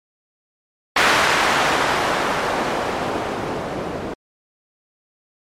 blue noise with low-pass filter sweep, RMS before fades -20 dBFS, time 0.96-4.14 s, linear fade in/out 5 ms, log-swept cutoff 1600 to 390 Hz, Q 0.8, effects MP3 64 kbps

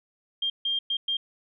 sine tone bursts at uneven times, 3200 Hz, G7, 35 cents sharp, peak -24 dBFS, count 4, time 0.42-0.5 / 0.65-0.79 / 0.9-0.97 / 1.08-1.17 s, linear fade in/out 5 ms, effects none

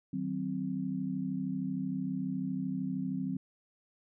sine chord, C diminished, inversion first, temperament equal with one note detuned, 155.56 / 188.34 / 261.6 Hz, Eb3 / Gb3 / C4, 0 / +31 / 0 cents, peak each -40 / -35 / -35 dBFS, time 0.13-3.37 s, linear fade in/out 5 ms, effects none

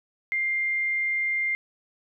sine tone, 2100 Hz, C7, 6 cents sharp, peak -23 dBFS, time 0.32-1.55 s, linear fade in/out 0 ms, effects none

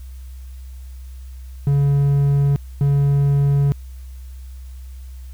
triangle tone bursts at uneven times, 141.1 Hz, C#3, 31 cents sharp, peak -11 dBFS, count 2, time 1.67-2.56 / 2.81-3.72 s, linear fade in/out 0 ms, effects added 64 Hz sine -32 dBFS peak until 5.33 s + white hiss -54 dBFS RMS until 5.33 s

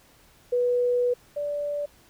sine tone pair in turn, 490 / 582.7 Hz, B4 / D5, -14 / -14 cents, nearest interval minor third, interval 300 cents, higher second, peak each -20 / -26 dBFS, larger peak first, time 0.52-1.14 / 1.36-1.86 s, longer first, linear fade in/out 10 ms, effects pink hiss -57 dBFS RMS until 2.09 s

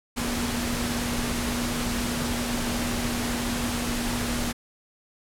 sine tone in noise, 240 Hz, B3, 49 cents flat, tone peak -29 dBFS, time 0.16-4.53 s, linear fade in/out 20 ms, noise pink, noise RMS -29 dBFS, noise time 0.16-4.53 s, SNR -3 dB, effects low-pass 12000 Hz 12 dB/octave

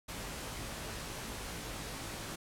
pink noise with comb filter, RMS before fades -42 dBFS, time 0.08-2.36 s, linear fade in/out 10 ms, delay 18 ms, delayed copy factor +0.55, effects low-pass 12000 Hz 12 dB/octave

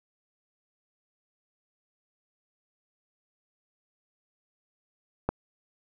click, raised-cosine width 1 ms, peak -11 dBFS, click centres 5.29 s, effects none

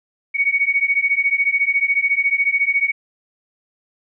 sine beating tone pair, 2229 / 2243 Hz, C#7 / C#7, +9 / +20 cents, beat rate 14 Hz, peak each -18 dBFS, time 0.34-2.92 s, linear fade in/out 20 ms, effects none

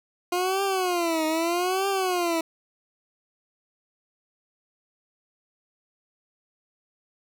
20% pulse tone with vibrato, 351.6 Hz, F4, 12 cents sharp, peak -18 dBFS, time 0.32-2.41 s, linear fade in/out 5 ms, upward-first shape triangle, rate 0.8 Hz, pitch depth 210 cents each way, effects none

